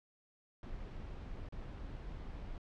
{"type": "noise with dropouts", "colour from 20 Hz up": "brown", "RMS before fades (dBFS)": -45, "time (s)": [0.63, 2.58], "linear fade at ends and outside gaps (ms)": 1, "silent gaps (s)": [1.488, 1.523], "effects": ["low-pass 4000 Hz 12 dB/octave"]}